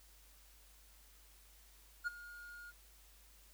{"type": "tone with ADSR envelope", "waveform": "triangle", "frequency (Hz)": 1428, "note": "F6", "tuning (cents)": 38, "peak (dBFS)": -31, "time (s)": [2.04, 2.72], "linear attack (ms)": 31, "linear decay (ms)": 17, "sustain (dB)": -17, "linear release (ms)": 27, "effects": ["added 50 Hz sine -63 dBFS peak until 3.53 s", "white hiss -65 dBFS RMS until 3.53 s"]}